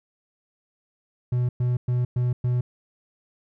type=tone bursts; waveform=triangle; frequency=123.47 Hz; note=B2; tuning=in tune; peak=-18 dBFS; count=5; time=1.32-2.61 s; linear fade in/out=5 ms; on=170 ms; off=110 ms; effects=none